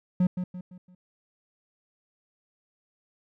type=tone with echo; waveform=triangle; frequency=181.1 Hz; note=F#3; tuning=37 cents flat; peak=-17 dBFS; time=0.2-0.27 s; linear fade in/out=5 ms; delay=170 ms; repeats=4; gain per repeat=-8 dB; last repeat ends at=0.95 s; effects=none